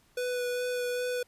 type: tone with vibrato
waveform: square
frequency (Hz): 493.9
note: B4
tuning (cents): 0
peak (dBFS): -30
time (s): 0.17-1.23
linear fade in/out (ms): 5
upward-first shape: sine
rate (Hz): 2.5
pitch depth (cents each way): 11
effects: pink hiss -65 dBFS RMS until 1.27 s + resampled to 32000 Hz